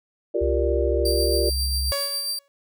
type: chord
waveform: sine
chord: G minor seventh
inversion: third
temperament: equal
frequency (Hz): 349.2 / 392 / 466.2 / 587.3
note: F4 / G4 / Bb4 / D5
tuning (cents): 0 / 0 / 0 / 0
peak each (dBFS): -26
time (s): 0.34-1.5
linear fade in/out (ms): 10
type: tone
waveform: sine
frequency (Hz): 67.1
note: C2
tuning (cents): +44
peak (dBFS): -23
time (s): 0.41-1.92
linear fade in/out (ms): 10
type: tone with tremolo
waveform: sawtooth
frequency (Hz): 4699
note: D8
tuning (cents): 0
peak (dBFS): -21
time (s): 1.05-2.39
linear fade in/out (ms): 5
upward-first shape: sine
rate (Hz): 7.4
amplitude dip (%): 35
type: tone with exponential decay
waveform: sawtooth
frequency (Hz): 561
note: C#5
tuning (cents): +21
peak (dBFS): -19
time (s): 1.92-2.48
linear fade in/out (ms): 0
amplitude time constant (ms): 120
effects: none